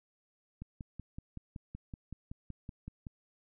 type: click train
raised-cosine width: 5 ms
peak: -30 dBFS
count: 14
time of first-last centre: 0.62-3.068 s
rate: 5.31 Hz
effects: none